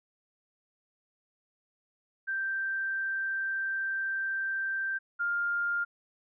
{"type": "tone pair in turn", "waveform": "sine", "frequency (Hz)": [1568, 1403.4], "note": ["G6", "F6"], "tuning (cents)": [0, 8], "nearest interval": "major second", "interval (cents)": 192, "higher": "first", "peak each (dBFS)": [-29, -27], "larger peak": "second", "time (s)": [[2.27, 4.99], [5.19, 5.85]], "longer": "first", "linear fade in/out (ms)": 20, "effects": []}